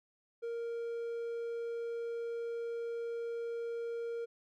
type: tone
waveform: triangle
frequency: 466.2 Hz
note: A#4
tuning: in tune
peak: -34 dBFS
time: 0.42-4.26 s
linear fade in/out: 20 ms
effects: none

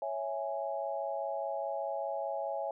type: chord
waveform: sine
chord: C# minor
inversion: none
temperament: equal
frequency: 554.4 / 659.3 / 830.6 Hz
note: C#5 / E5 / G#5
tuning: 0 / 0 / 0 cents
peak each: -37 / -37 / -38 dBFS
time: 0.02-2.71 s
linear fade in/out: 2 ms
effects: none

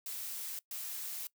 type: noise bursts at uneven times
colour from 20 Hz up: blue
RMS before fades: -41 dBFS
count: 2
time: 0.06-0.59 / 0.71-1.27 s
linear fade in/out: 2 ms
effects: noise-tail reverb RT60 0.1 s tail -21 dB re dry

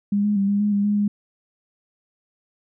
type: tone with pitch steps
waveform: sine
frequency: 202.9 / 207.8 / 197.4 / 202.4 / 207.7 / 201.9 / 206.6 / 205.4 Hz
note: G#3 / G#3 / G3 / G#3 / G#3 / G#3 / G#3 / G#3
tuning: -40 / +1 / +12 / -44 / 0 / -49 / -9 / -19 cents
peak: -17 dBFS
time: 0.12-1.08 s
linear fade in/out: 5 ms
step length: 120 ms
effects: none

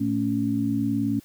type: tone cluster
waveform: sine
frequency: 112.2 / 220.7 / 279.7 Hz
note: A2 / A3 / C#4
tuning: +34 / +5 / +16 cents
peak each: -30 / -26 / -24 dBFS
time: 0-1.2 s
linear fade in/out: 10 ms
effects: white hiss -55 dBFS RMS until 1.24 s

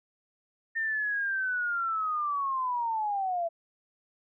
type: linear sweep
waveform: sine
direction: down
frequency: 1822 to 660 Hz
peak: -27 dBFS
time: 0.75-3.49 s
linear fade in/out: 20 ms
effects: none

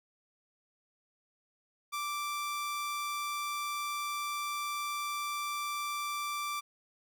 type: tone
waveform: sawtooth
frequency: 1173 Hz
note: D6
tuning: 2 cents flat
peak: -30 dBFS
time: 1.92-6.61 s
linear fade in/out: 20 ms
effects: none

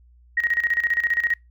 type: tone with tremolo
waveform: sine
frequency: 1885 Hz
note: A#6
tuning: 19 cents sharp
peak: -17 dBFS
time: 0.37-1.34 s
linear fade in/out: 5 ms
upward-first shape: square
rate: 15 Hz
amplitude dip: 75%
effects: noise-tail reverb RT60 0.2 s tail -26 dB re dry + added 60 Hz sine -50 dBFS peak until 1.5 s

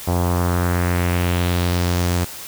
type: tone with low-pass filter sweep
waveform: sawtooth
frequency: 88.1 Hz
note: F2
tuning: 16 cents sharp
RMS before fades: -19 dBFS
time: 0.07-2.25 s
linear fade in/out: 10 ms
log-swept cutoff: 830 to 8300 Hz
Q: 1.9
effects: white hiss -34 dBFS RMS until 2.47 s

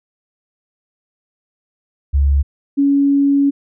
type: tone pair in turn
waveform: sine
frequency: 70.1 / 280.4 Hz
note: C#2 / C#4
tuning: +20 / +20 cents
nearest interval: 2 octaves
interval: 2400 cents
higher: second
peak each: -10 dBFS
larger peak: neither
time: 2.13-2.43 / 2.77-3.51 s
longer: second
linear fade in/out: 20 ms
effects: none

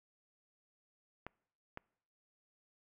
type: clicks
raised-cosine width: 0.5 ms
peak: -28 dBFS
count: 2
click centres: 1.266 / 1.774 s
effects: noise-tail reverb RT60 0.7 s tail -26 dB re dry

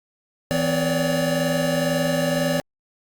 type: tone cluster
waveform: square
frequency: 163.5 / 254.4 / 563 / 585 Hz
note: E3 / C4 / C#5 / D5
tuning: -14 / -48 / +27 / -7 cents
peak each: -26 dBFS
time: 0.51-2.6 s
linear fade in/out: 0 ms
effects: Opus 48 kbps

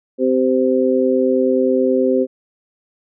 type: harmonic tone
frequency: 129.4 Hz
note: C3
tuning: 19 cents flat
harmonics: 2 / 3 / 4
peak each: -17 / -17 / -17 dBFS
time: 0.18-2.27 s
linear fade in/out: 50 ms
effects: none

